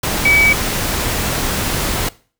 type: tone in noise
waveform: sine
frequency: 2282 Hz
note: C#7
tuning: 50 cents sharp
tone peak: -9 dBFS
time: 0.25-0.53 s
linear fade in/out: 5 ms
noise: pink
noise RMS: -19 dBFS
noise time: 0.03-2.09 s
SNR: +7 dB
effects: noise-tail reverb RT60 0.4 s tail -20 dB re dry